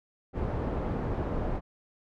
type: low-pass noise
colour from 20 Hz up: pink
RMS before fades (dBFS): -31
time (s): 0.33-1.61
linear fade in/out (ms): 50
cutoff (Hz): 790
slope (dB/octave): 12
effects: none